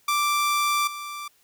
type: tone with level steps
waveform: sawtooth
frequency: 1174.7 Hz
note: D6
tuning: in tune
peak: -17 / -29 dBFS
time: 0.08-1.28 s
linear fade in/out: 5 ms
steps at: 0.87 s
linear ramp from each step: 5 ms
effects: white hiss -62 dBFS RMS until 1.43 s